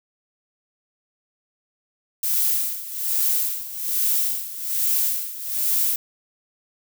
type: noise with tremolo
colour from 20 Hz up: violet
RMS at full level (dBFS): -20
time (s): 2.23-5.96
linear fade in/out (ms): 2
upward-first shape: sine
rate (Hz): 1.2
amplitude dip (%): 80
effects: none